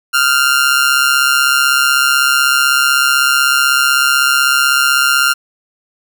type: tone with amplitude modulation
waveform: sawtooth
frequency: 1396.9 Hz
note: F6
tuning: in tune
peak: -3 dBFS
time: 0.13-5.34 s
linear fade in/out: 20 ms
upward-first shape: sine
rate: 136 Hz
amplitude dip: 65%
effects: none